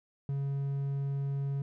triangle tone, 139 Hz, C#3, 5 cents sharp, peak -28 dBFS, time 0.29-1.62 s, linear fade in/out 2 ms, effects none

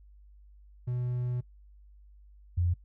triangle / sine tone pair in turn, 123.47 / 87.5 Hz, B2 / F2, 0 / +4 cents, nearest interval tritone, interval 596 cents, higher first, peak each -27 / -24 dBFS, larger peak second, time 0.87-1.41 / 2.57-2.74 s, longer first, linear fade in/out 10 ms, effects noise-tail reverb RT60 0.1 s tail -21 dB re dry + added 50 Hz sine -52 dBFS peak until 2.84 s

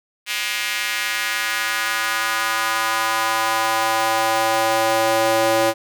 square tone with high-pass filter sweep, 111.8 Hz, A2, 28 cents sharp, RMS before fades -20 dBFS, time 0.26-5.74 s, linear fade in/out 50 ms, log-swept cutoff 2400 to 500 Hz, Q 1.8, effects none

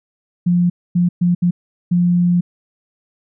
sine tone bursts at uneven times, 175.8 Hz, F3, 12 cents sharp, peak -11 dBFS, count 5, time 0.46-0.7 / 0.95-1.09 / 1.21-1.35 / 1.42-1.51 / 1.91-2.41 s, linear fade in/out 10 ms, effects none

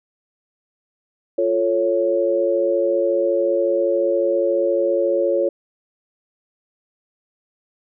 sine chord, F augmented, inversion none, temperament equal, 349.2 / 440 / 554.4 Hz, F4 / A4 / C#5, 0 / 0 / 0 cents, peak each -21 / -23 / -18 dBFS, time 1.38-5.49 s, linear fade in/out 5 ms, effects none

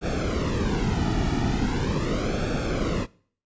brown noise with flanger, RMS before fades -25 dBFS, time 0.01-3.07 s, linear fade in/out 50 ms, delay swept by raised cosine 1 to 1.92 ms, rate 0.4 Hz, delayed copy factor -0.75, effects noise-tail reverb RT60 0.5 s tail -22 dB re dry + resampled to 16000 Hz

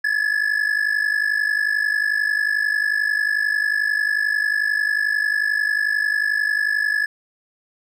triangle ring-modulated tone, 1708 Hz, G#6, 48 cents sharp, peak -13 dBFS, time 0.04-7.06 s, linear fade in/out 5 ms, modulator 25.6 Hz, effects none

